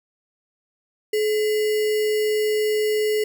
sine tone with sample-and-hold, 427.2 Hz, G#4, 49 cents sharp, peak -18 dBFS, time 1.13-3.24 s, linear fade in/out 5 ms, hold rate 2450 Hz, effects none

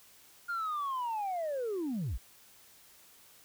sine linear sweep, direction down, 1425 to 36.7 Hz, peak -30 dBFS, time 0.48-2.18 s, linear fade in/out 20 ms, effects tanh soft clip ceiling -30 dBFS + white hiss -59 dBFS RMS until 3.44 s

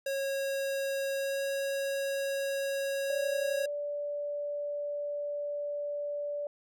square tone with pitch glide, 547 to 550.5 Hz, C#5 to C#5, -23 to -12 cents, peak -31 dBFS, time 0.06-3.66 s, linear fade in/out 5 ms, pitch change +11 cents, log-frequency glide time 1.16-1.45 s
sine tone, 582 Hz, D5, 16 cents flat, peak -32 dBFS, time 3.1-6.47 s, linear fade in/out 2 ms
effects none

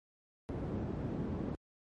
white low-pass noise, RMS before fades -37 dBFS, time 0.49-1.55 s, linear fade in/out 0 ms, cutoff 290 Hz, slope 12 dB/octave, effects high-pass 60 Hz 12 dB/octave + MP3 48 kbps

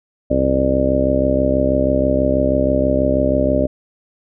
harmonic tone, 66.2 Hz, C2, 21 cents sharp, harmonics 1 / 2 / 3 / 4 / 5 / 6 / 7 / 8 / 9, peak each -22 / -25 / -26 / -19 / -25 / -26 / -27 / -25 / -17 dBFS, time 0.3-3.67 s, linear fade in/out 10 ms, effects none

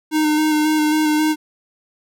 square tone with vibrato, 306.8 Hz, D#4, 24 cents flat, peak -15 dBFS, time 0.11-1.36 s, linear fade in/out 50 ms, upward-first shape square, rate 3.7 Hz, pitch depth 16 cents each way, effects none

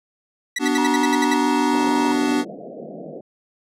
sawtooth tone bursts, 1957 Hz, B6, 16 cents flat, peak -17 dBFS, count 9, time 0.56-1.34 s, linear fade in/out 5 ms, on 28 ms, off 66 ms
square chord, B minor, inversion none, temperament equal with one note detuned, 246.9 / 293.7 / 378.2 Hz, B3 / D4 / F#4, 0 / 0 / +38 cents, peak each -23 / -21 / -26 dBFS, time 0.59-2.45 s, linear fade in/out 50 ms
sine tone with pitch glide, 950 to 944.5 Hz, A#5 to A#5, +33 to +22 cents, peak -22 dBFS, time 0.78-2.12 s, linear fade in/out 0 ms, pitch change -11 cents, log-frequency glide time 0.91-1.71 s
white band-pass noise, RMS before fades -35 dBFS, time 1.73-3.21 s, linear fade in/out 5 ms, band 150 to 690 Hz, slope 96 dB/octave
effects low-pass 9000 Hz 12 dB/octave

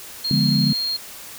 sine tone, 4235 Hz, C8, 20 cents sharp, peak -21 dBFS, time 0.24-0.97 s, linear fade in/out 10 ms
sine chord, D diminished seventh, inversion none, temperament equal, 146.83 / 174.61 / 207.7 / 246.9 Hz, D3 / F3 / Ab3 / Cb4, 0 / 0 / 0 / 0 cents, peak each -20 / -23 / -21 / -23 dBFS, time 0.31-0.73 s, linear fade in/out 2 ms
effects white hiss -38 dBFS RMS until 1.38 s

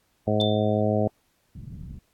harmonic tone, 106.1 Hz, G#2, 38 cents sharp, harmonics 1 / 2 / 3 / 4 / 5 / 6 / 7, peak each -26 / -26 / -31 / -29 / -28 / -27 / -32 dBFS, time 0.27-1.08 s, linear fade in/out 5 ms
sine tone with exponential decay, 3553 Hz, A7, 16 cents sharp, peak -23 dBFS, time 0.4-0.81 s, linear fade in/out 2 ms, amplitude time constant 89 ms
white low-pass noise, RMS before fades -39 dBFS, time 1.55-1.99 s, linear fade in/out 5 ms, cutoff 170 Hz, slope 24 dB/octave
effects pink hiss -68 dBFS RMS until 2.13 s + AAC 64 kbps

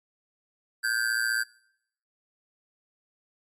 square tone with amplitude modulation, 1566 Hz, G6, 2 cents flat, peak -21 dBFS, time 0.83-1.44 s, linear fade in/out 20 ms, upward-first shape sine, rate 115 Hz, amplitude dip 90%, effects noise-tail reverb RT60 0.7 s tail -22 dB re dry + MP3 64 kbps

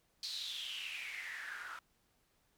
white noise with band-pass filter sweep, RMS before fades -44 dBFS, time 0.23-1.79 s, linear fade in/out 2 ms, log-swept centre 4400 to 1300 Hz, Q 7.6, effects pink hiss -75 dBFS RMS until 2.57 s

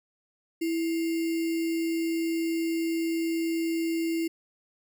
sine tone with sample-and-hold, 329.6 Hz, E4, in tune, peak -25 dBFS, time 0.61-4.28 s, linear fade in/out 10 ms, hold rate 2450 Hz, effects none

